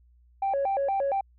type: tone with vibrato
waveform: sine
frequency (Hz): 659.3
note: E5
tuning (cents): 0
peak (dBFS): -22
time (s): 0.42-1.21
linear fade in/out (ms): 5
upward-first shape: square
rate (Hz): 4.3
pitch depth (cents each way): 300
effects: tanh soft clip ceiling -21 dBFS + added 60 Hz sine -56 dBFS peak until 1.38 s